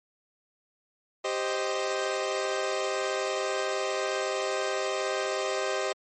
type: chord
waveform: sawtooth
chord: C minor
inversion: second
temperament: equal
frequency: 392 / 523.3 / 622.3 Hz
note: G4 / C5 / Eb5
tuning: 0 / 0 / 0 cents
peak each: -28 dBFS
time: 1.24-5.93 s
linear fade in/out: 10 ms
effects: MP3 32 kbps